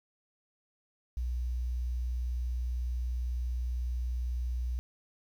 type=tone; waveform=sine; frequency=61 Hz; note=B1; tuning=21 cents flat; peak=-30 dBFS; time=1.17-4.79 s; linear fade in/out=0 ms; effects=10-bit